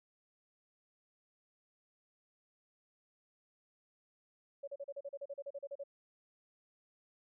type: tone bursts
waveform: sine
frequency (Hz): 561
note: C#5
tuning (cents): +21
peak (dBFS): -40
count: 15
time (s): 4.63-5.838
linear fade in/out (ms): 10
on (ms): 46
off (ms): 37
effects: none